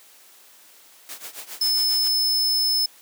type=noise with tremolo; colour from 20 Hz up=white; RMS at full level=-34 dBFS; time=1.09-2.08 s; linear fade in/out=0 ms; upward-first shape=triangle; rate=7.4 Hz; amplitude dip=95%
type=tone; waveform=45% pulse; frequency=5230 Hz; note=E8; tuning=15 cents flat; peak=-19 dBFS; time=1.61-2.86 s; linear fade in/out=5 ms
effects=white hiss -51 dBFS RMS until 3.01 s + high-pass 300 Hz 12 dB/octave